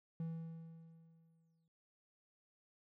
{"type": "tone with exponential decay", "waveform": "triangle", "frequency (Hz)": 163.9, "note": "E3", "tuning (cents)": -10, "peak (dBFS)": -36, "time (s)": [0.2, 1.68], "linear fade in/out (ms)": 2, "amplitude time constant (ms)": 320, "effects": []}